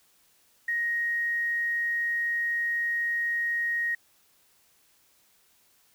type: tone with quantisation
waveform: sine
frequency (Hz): 1876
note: A#6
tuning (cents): +11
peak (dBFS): -25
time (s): 0.68-3.95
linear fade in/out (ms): 5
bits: 9
effects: white hiss -64 dBFS RMS until 5.94 s